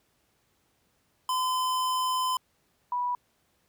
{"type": "tone pair in turn", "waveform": ["square", "sine"], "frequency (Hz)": [1021, 980.5], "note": ["C6", "B5"], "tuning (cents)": [-43, -13], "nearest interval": "minor second", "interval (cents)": 70, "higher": "first", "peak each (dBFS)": -26, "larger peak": "neither", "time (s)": [[1.29, 2.37], [2.92, 3.15]], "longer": "first", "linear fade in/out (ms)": 2, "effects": ["pink hiss -70 dBFS RMS until 3.68 s", "high-pass 60 Hz 12 dB/octave"]}